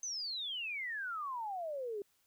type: exponential sweep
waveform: sine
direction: down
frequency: 6300 to 392 Hz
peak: -37 dBFS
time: 0.03-2.02 s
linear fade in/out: 2 ms
effects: white hiss -74 dBFS RMS until 2.26 s